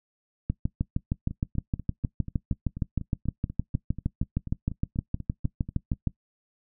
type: two click trains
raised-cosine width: 5 ms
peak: -23 / -13 dBFS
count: 20 / 37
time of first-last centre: 1.31-5.933 / 0.5-6.073 s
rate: 4.11 / 6.46 Hz
effects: noise-tail reverb RT60 0.1 s tail -20 dB re dry